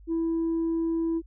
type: tone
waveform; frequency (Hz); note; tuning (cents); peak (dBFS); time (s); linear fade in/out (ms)
sine; 329.6; E4; 0; -22; 0.07-1.22; 50
effects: tanh soft clip ceiling -22 dBFS + added 50 Hz sine -47 dBFS peak until 1.26 s